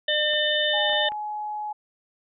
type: harmonic tone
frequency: 602 Hz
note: D5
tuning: 43 cents sharp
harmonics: 1 / 3 / 5 / 6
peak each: -26 / -26 / -26 / -26 dBFS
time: 0.08-1.09 s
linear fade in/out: 5 ms
type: clicks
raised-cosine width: 0.5 ms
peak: -27 dBFS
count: 4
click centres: 0.335 / 0.896 / 0.932 / 1.12 s
type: tone with pitch glide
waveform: sine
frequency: 830.6 to 843.7 Hz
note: G#5 to G#5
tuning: 0 to +27 cents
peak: -28 dBFS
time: 0.73-1.73 s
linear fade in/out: 10 ms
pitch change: +27 cents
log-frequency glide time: 0.93-1.05 s
effects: none